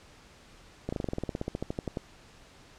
slowing click train, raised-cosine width 2 ms, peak -18 dBFS, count 19, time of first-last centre 0.89-1.972 s, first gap 35 ms, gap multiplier 1.06, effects pink hiss -55 dBFS RMS until 2.78 s + low-pass 7000 Hz 12 dB/octave

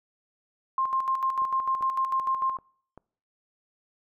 sine tone with tremolo, 1058 Hz, C6, 19 cents sharp, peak -22 dBFS, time 0.78-2.57 s, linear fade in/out 2 ms, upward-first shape square, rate 6.7 Hz, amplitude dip 55%
click train, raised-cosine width 1 ms, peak -32 dBFS, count 5, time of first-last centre 1.42-2.976 s, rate 2.57 Hz
effects noise-tail reverb RT60 0.6 s tail -25 dB re dry

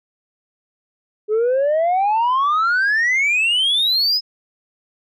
sine exponential sweep, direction up, 415.3 to 5170 Hz, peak -12 dBFS, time 1.28-4.21 s, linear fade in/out 50 ms, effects tanh soft clip ceiling -13 dBFS

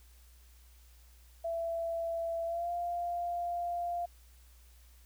sine tone with pitch glide, 668 to 696.4 Hz, E5 to F5, +23 to -5 cents, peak -32 dBFS, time 1.44-4.06 s, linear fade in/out 10 ms, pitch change +72 cents, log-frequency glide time 2.45-2.71 s, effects added 60 Hz sine -56 dBFS peak until 5.05 s + white hiss -65 dBFS RMS until 5.05 s

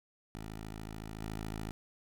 10% pulse tone with level steps, 53.8 Hz, A1, 38 cents flat, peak -34 / -30 dBFS, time 0.35-1.71 s, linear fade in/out 0 ms, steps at 1.2 s, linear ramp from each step 20 ms, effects none

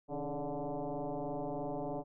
sine tone with frequency modulation, 155.56 Hz, D#3, in tune, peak -35 dBFS, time 0.08-2.04 s, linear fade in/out 50 ms, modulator 144 Hz, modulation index 4.7, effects none

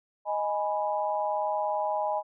sine chord, G# minor, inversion second, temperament equal, 622.3 / 830.6 / 987.8 Hz, D#5 / G#5 / B5, 0 / 0 / 0 cents, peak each -30 / -29 / -33 dBFS, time 0.25-2.23 s, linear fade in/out 50 ms, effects none

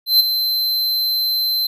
square tone with ADSR envelope, 4090 Hz, C8, 40 cents flat, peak -8 dBFS, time 0.06-1.67 s, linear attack 140 ms, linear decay 12 ms, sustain -9 dB, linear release 6 ms, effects none

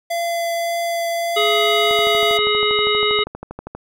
square tone with vibrato, 680 Hz, F5, 46 cents flat, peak -20 dBFS, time 0.1-2.38 s, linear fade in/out 10 ms, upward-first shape triangle, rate 1.8 Hz, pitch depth 8 cents each way
harmonic tone, 420 Hz, G#4, 19 cents sharp, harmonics 1 / 3 / 5 / 7 / 9, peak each -19 / -22 / -22 / -23 / -21 dBFS, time 1.36-3.24 s, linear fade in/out 10 ms
click train, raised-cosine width 1 ms, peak -16 dBFS, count 24, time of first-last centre 1.91-3.75 s, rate 12.5 Hz
effects none

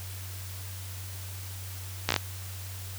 slowing click train, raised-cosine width 0.2 ms, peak -6 dBFS, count 5, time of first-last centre 2.09-2.163 s, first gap 15 ms, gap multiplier 1.13, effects added 94 Hz sine -38 dBFS peak until 2.98 s + white hiss -44 dBFS RMS until 2.98 s

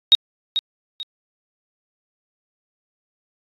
sine tone with echo, 3754 Hz, A#7, 11 cents sharp, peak -7 dBFS, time 0.12-0.15 s, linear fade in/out 0 ms, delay 440 ms, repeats 2, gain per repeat -10 dB, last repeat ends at 1.03 s, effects AAC 32 kbps

